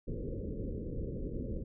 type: low-pass noise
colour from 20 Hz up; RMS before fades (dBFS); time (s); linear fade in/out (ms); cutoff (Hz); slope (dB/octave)
pink; -38; 0.07-1.64; 10; 540; 96
effects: none